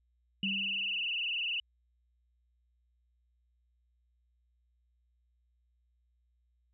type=tone with exponential decay; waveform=sine; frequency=196 Hz; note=G3; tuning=in tune; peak=-32 dBFS; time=0.43-1.08 s; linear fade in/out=2 ms; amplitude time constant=140 ms
type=tone with vibrato; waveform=sine; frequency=2794 Hz; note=F7; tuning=in tune; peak=-31 dBFS; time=0.43-1.6 s; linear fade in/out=2 ms; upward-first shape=triangle; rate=20 Hz; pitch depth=130 cents each way
effects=added 60 Hz sine -70 dBFS peak until 6.73 s